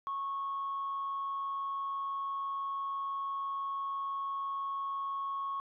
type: tone with amplitude modulation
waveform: sine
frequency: 1100 Hz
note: C#6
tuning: 14 cents flat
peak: -31 dBFS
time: 0.07-5.6 s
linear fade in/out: 0 ms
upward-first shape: sine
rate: 166 Hz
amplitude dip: 30%
effects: tanh soft clip ceiling -29 dBFS